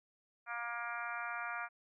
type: harmonic tone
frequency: 236.3 Hz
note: A#3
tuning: 24 cents sharp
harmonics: 3 / 4 / 5 / 6 / 7 / 8 / 9 / 10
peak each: -46 / -48 / -45 / -42 / -47 / -52 / -52 / -48 dBFS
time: 0.46-1.69 s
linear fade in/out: 50 ms
effects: none